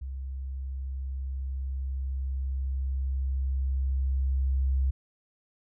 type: tone with level ramp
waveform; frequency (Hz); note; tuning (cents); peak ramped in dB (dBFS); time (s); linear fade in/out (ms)
sine; 66.4; C2; +26; -33 to -22; 0.01-4.91; 10
effects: none